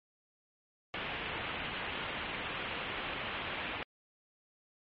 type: low-pass noise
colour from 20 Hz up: white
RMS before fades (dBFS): -39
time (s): 0.94-3.83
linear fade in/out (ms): 0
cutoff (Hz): 3200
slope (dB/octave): 48
effects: MP3 32 kbps